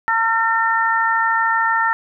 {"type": "harmonic tone", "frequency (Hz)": 453.3, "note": "A#4", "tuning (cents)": -48, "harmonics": [2, 3, 4], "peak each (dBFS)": [-19, -19, -19], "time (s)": [0.08, 1.93], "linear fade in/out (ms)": 0, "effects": []}